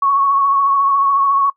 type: tone with vibrato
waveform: sine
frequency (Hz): 1108.7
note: C#6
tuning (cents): 0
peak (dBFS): -11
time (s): 0.02-1.5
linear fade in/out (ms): 5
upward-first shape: sine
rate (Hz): 14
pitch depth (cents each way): 28
effects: noise-tail reverb RT60 0.1 s tail -20 dB re dry